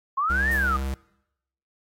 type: linear two-way sweep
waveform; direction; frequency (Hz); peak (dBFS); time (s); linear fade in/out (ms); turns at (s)
sine; up then down; 1046.5 to 1864.7 to 1188; -21; 0.17-0.77; 10; 0.51
type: tone with vibrato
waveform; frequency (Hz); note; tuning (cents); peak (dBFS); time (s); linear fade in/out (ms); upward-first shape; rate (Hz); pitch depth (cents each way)
square; 66.8; C2; +36; -27; 0.3-0.94; 0; sine; 4; 9
type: noise with exponential decay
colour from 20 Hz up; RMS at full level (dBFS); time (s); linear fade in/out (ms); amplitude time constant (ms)
violet; -36; 0.51-0.96; 2; 96
effects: noise-tail reverb RT60 0.8 s tail -22 dB re dry + AAC 48 kbps